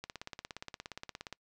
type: click train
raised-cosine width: 0.2 ms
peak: -24 dBFS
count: 23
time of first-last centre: 0.04-1.327 s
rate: 17.1 Hz
effects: noise-tail reverb RT60 0.1 s tail -25 dB re dry